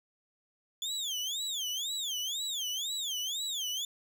30% pulse tone with vibrato, 3402 Hz, G#7, 41 cents sharp, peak -30 dBFS, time 0.82-3.85 s, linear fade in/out 2 ms, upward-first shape sine, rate 2 Hz, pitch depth 250 cents each way, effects none

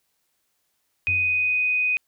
sine tone, 2495 Hz, D#7, 4 cents sharp, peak -19 dBFS, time 1.07-1.97 s, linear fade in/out 0 ms
triangle tone with exponential decay, 92.5 Hz, F#2, in tune, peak -27 dBFS, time 1.08-1.77 s, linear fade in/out 5 ms, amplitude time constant 150 ms
effects white hiss -72 dBFS RMS until 2.07 s

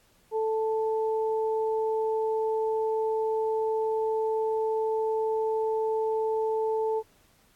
sine tone pair together, 440 / 880 Hz, A4 / A5, 0 / 0 cents, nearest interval octave, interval 1200 cents, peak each -25 / -32 dBFS, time 0.31-7.03 s, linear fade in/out 50 ms, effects pink hiss -63 dBFS RMS until 7.55 s + AAC 64 kbps

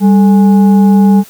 sine tone with frequency modulation, 197.1 Hz, G3, 10 cents sharp, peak -3 dBFS, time 0-1.24 s, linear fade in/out 50 ms, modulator 634 Hz, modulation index 0.36, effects white hiss -38 dBFS RMS until 1.29 s

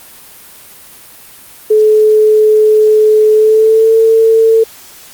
sine tone with pitch glide, 429.9 to 448.2 Hz, A4 to A4, -40 to +32 cents, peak -4 dBFS, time 1.7-4.64 s, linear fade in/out 10 ms, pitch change +72 cents, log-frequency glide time 3.32-3.94 s, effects white hiss -36 dBFS RMS until 5.13 s + Opus 32 kbps

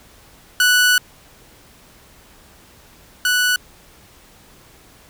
sawtooth tone pair in turn, 1480 / 1480 Hz, F#6 / F#6, 0 / 0 cents, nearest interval unison, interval 0 cents, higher neither, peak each -8 / -11 dBFS, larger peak first, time 0.6-0.98 / 3.25-3.56 s, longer first, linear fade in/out 2 ms, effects pink hiss -48 dBFS RMS until 5.09 s

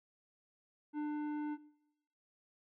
sine tone with tanh clipping, 298.5 Hz, D4, 28 cents sharp, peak -37 dBFS, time 0.93-1.58 s, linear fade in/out 50 ms, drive 11 dB, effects noise-tail reverb RT60 0.9 s tail -22 dB re dry

